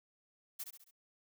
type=noise with echo; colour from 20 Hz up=blue; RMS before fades=-42 dBFS; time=0.59-0.64 s; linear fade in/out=10 ms; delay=68 ms; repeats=4; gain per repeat=-6 dB; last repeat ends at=0.912 s; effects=none